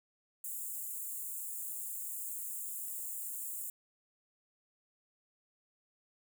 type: high-pass noise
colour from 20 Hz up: white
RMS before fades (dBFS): -41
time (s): 0.44-3.7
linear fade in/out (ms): 2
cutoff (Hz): 7000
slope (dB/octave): 96
effects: none